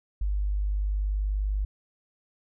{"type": "tone", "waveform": "sine", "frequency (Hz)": 50.2, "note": "G1", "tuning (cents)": 42, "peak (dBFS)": -24, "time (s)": [0.21, 1.65], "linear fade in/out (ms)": 5, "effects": []}